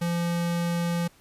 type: tone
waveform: square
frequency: 171.5 Hz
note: F3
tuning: 31 cents flat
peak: -25 dBFS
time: 0.01-1.08 s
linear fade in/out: 10 ms
effects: pink hiss -58 dBFS RMS until 1.2 s + resampled to 32000 Hz